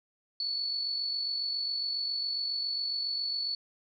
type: tone with amplitude modulation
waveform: sine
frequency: 4435 Hz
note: C#8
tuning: in tune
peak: -28 dBFS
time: 0.4-3.55 s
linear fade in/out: 2 ms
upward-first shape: sine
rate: 47.3 Hz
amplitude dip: 40%
effects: none